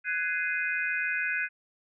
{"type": "chord", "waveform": "sine", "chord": "Ab dominant seventh", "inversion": "third", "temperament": "just", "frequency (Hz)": [1495.1, 1661.2, 2077, 2492], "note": ["Gb6", "Ab6", "C7", "Eb7"], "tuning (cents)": [18, 0, -13, 2], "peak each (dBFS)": [-31, -33, -35, -32], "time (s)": [0.04, 1.49], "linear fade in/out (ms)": 50, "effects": []}